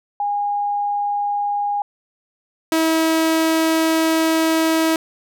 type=tone pair in turn; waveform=sine / sawtooth; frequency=818 / 322.4 Hz; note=G#5 / E4; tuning=-26 / -38 cents; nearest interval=octave + major third; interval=1612 cents; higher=first; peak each=-18 / -11 dBFS; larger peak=second; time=0.2-1.82 / 2.72-4.96 s; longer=second; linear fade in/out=2 ms; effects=none